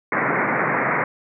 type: band-pass noise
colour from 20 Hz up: white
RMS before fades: -21 dBFS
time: 0.12-1.04 s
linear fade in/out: 2 ms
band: 120 to 2200 Hz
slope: 96 dB/octave
effects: none